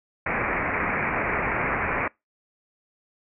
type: low-pass noise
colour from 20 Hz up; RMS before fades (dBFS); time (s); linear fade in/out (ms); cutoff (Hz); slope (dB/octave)
white; -26; 0.26-2.08; 5; 2400; 96
effects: noise-tail reverb RT60 0.2 s tail -24 dB re dry